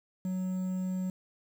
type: tone with quantisation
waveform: triangle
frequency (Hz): 185.3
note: F#3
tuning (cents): +3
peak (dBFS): -28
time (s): 0.25-1.1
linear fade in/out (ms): 2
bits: 9
effects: none